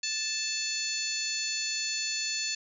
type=harmonic tone; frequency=878 Hz; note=A5; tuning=4 cents flat; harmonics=2 / 3 / 4 / 5 / 6 / 7 / 8; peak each=-42 / -36 / -41 / -33 / -43 / -38 / -37 dBFS; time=0.03-2.55 s; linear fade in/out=5 ms; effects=none